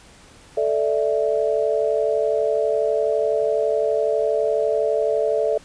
sine chord, A suspended fourth, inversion none, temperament equal, 440 / 587.3 / 659.3 Hz, A4 / D5 / E5, 0 / 0 / 0 cents, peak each -21 / -22 / -23 dBFS, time 0.57-5.58 s, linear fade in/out 5 ms, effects pink hiss -48 dBFS RMS until 5.64 s + resampled to 22050 Hz

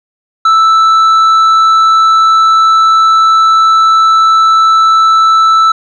triangle tone with tanh clipping, 1318.5 Hz, E6, in tune, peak -5 dBFS, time 0.45-5.72 s, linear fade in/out 5 ms, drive 10 dB, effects none

